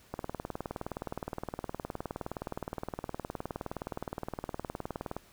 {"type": "click train", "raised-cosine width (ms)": 1, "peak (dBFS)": -21, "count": 98, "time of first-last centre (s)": [0.14, 5.166], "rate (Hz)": 19.3, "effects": ["pink hiss -60 dBFS RMS until 5.32 s"]}